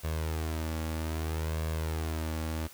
sawtooth tone with flanger, 79.5 Hz, D#2, 38 cents sharp, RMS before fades -33 dBFS, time 0.03-2.68 s, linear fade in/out 20 ms, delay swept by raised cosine 1.8 to 3.6 ms, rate 0.62 Hz, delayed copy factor +0.5, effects white hiss -52 dBFS RMS until 2.73 s

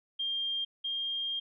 sine tone pair in turn, 3200 / 3212 Hz, G7 / G7, +35 / +41 cents, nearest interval unison, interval 6 cents, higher second, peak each -30 / -31 dBFS, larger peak first, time 0.19-0.65 / 0.84-1.4 s, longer second, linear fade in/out 10 ms, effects none

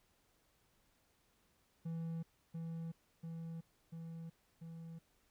triangle tone with echo, 164.81 Hz, E3, in tune, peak -37 dBFS, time 1.85-2.23 s, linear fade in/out 10 ms, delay 690 ms, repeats 4, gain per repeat -2 dB, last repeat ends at 4.99 s, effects pink hiss -75 dBFS RMS until 5.3 s

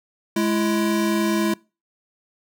square tone pair together, 210.6 / 334.3 Hz, G#3 / E4, +24 / +24 cents, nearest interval minor sixth, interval 800 cents, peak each -22 dBFS, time 0.36-1.54 s, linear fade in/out 5 ms, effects noise-tail reverb RT60 0.3 s tail -24 dB re dry

